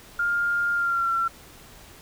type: tone with pitch glide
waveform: sine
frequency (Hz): 1406 to 1355.8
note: F6 to E6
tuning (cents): +11 to +48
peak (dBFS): -21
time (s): 0.19-1.28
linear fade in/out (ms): 5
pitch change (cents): -63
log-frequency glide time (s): 0.74-1.13
effects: pink hiss -48 dBFS RMS until 2.01 s